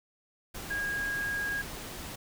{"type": "tone in noise", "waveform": "sine", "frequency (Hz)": 1637, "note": "G#6", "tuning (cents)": -25, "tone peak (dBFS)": -30, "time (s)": [0.7, 1.62], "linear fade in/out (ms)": 10, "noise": "pink", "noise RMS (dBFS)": -41, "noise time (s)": [0.54, 2.16], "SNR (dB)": 8, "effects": []}